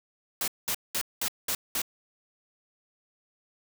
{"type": "noise bursts", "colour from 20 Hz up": "white", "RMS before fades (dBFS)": -29, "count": 6, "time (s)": [0.41, 1.818], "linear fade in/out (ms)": 2, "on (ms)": 68, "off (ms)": 200, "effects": []}